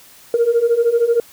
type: beating tone pair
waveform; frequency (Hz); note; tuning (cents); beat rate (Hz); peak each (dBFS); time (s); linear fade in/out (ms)
sine; 460 / 473; A#4 / A#4; -23 / +25; 13; -16 / -13; 0.34-1.2; 2
effects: tanh soft clip ceiling -7 dBFS + white hiss -45 dBFS RMS until 1.32 s